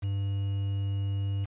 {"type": "tone with quantisation", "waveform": "triangle", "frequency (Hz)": 99.1, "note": "G2", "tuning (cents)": 19, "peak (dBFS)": -25, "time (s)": [0.02, 1.46], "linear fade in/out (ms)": 20, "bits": 8, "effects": ["resampled to 8000 Hz"]}